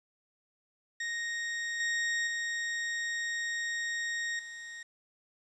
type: tone with level steps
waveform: 40% pulse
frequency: 1864.7 Hz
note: A#6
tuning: in tune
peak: -32 / -28 / -31 / -41 dBFS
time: 1-4.83 s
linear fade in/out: 5 ms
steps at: 1.8 / 2.27 / 4.39 s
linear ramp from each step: 2 ms
effects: resampled to 22050 Hz + 10-bit